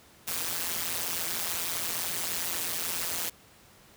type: noise with amplitude modulation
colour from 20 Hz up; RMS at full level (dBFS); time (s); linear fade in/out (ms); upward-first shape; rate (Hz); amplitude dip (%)
white; -28; 0.27-3.3; 10; sine; 171; 95
effects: pink hiss -56 dBFS RMS until 3.96 s + high-pass 60 Hz 12 dB/octave